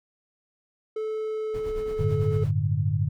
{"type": "tone with pitch glide", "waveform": "triangle", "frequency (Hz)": [435.1, 431.8], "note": ["A4", "A4"], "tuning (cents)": [-19, -33], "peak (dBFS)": -25, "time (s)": [0.96, 2.44], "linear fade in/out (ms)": 5, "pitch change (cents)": -14, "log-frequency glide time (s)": [1.19, 2.18]}
{"type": "noise with tremolo", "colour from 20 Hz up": "brown", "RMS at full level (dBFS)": -35, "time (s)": [1.54, 2.51], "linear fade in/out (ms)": 2, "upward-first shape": "sine", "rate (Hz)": 9, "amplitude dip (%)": 70}
{"type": "chord", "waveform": "sine", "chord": "G suspended second", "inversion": "none", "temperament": "equal with one note detuned", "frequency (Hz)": [96.43, 110, 146.83], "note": ["G2", "A2", "D3"], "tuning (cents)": [-28, 0, 0], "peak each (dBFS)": -26, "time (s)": [1.99, 3.09], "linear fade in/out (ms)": 10}
{"effects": []}